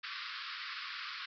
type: band-pass noise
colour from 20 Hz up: pink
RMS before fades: -43 dBFS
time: 0.03-1.26 s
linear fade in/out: 10 ms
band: 1100 to 5100 Hz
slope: 96 dB/octave
effects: none